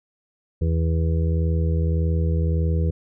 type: harmonic tone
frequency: 81.7 Hz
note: E2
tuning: 15 cents flat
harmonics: 1 / 2 / 4 / 5 / 6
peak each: -19 / -25 / -35 / -34 / -33 dBFS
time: 0.61-2.91 s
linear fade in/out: 10 ms
effects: none